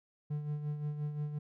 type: tone with tremolo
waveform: triangle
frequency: 148.6 Hz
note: D3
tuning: 21 cents sharp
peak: -30 dBFS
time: 0.3-1.39 s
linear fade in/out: 10 ms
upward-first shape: sine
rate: 5.7 Hz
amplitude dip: 55%
effects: none